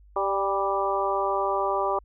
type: harmonic tone with a mistuned harmonic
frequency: 196 Hz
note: G3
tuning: in tune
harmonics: 2 / 3 / 4 / 5 / 6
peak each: -29 / -29 / -29 / -29 / -29 dBFS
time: 0.16-1.99 s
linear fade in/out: 5 ms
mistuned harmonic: 4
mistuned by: +20 cents
effects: added 50 Hz sine -50 dBFS peak until 2.04 s